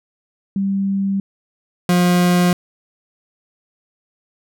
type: tone pair in turn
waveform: sine / 40% pulse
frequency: 196 / 177.62 Hz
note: G3 / F3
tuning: 0 / +30 cents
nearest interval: major second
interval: 170 cents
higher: first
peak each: -16 / -11 dBFS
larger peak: second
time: 0.56-1.2 / 1.89-2.53 s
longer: neither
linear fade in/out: 2 ms
effects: none